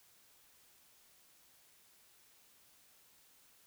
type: silence
effects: white hiss -66 dBFS RMS until 3.66 s